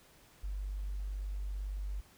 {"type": "tone", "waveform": "sine", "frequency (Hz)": 49, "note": "G1", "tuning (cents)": 0, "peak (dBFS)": -35, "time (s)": [0.43, 2.01], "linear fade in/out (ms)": 10, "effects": ["pink hiss -62 dBFS RMS until 2.17 s"]}